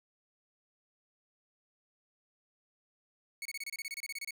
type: tone bursts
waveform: sawtooth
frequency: 2217 Hz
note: C#7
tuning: in tune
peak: -34 dBFS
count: 15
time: 3.42-4.308 s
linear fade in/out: 2 ms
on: 34 ms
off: 27 ms
effects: none